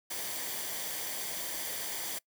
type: noise with comb filter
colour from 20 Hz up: white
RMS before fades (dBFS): -37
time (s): 0.1-2.19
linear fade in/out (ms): 10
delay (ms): 0.75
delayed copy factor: -0.5
effects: noise-tail reverb RT60 0.1 s tail -23 dB re dry